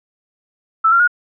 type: tone with pitch steps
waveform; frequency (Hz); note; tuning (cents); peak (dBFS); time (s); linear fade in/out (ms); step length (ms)
sine; 1318.5 / 1378.5 / 1441.2; E6 / F6 / F#6; 0 / -23 / -46; -9; 0.84-1.077; 10; 79
effects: none